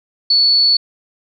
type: tone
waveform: sine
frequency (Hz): 4435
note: C#8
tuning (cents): 0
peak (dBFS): -9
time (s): 0.3-0.77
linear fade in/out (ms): 5
effects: none